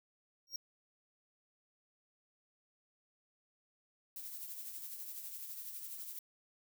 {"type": "tone with exponential growth", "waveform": "square", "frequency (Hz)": 5588, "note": "F8", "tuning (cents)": 0, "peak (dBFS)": -35, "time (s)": [0.47, 0.56], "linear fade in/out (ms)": 2, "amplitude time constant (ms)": 18}
{"type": "noise with tremolo", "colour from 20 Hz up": "violet", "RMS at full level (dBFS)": -44, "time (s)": [4.16, 6.19], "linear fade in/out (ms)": 2, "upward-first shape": "triangle", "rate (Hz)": 12, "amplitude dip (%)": 50}
{"effects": []}